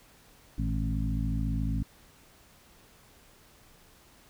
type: harmonic tone with a mistuned harmonic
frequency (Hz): 54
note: A1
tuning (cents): -32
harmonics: 1 / 2 / 3 / 4 / 5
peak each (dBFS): -30 / -33 / -35 / -36 / -37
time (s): 0.58-1.83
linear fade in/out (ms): 5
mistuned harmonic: 2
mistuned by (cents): +75
effects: pink hiss -58 dBFS RMS until 4.29 s